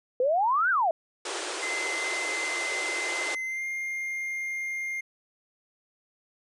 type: exponential two-way sweep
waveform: sine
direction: up then down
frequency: 483 to 1600 to 620 Hz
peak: -21 dBFS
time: 0.2-0.91 s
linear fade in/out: 2 ms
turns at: 0.7 s
type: band-pass noise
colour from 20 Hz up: pink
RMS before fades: -34 dBFS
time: 1.25-3.35 s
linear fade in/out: 5 ms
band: 320 to 9600 Hz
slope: 96 dB/octave
type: tone with pitch glide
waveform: triangle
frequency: 2062 to 2115 Hz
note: C7 to C7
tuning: -26 to +18 cents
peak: -28 dBFS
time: 1.62-5.01 s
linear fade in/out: 10 ms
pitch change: +44 cents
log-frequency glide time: 3.44-3.65 s
effects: none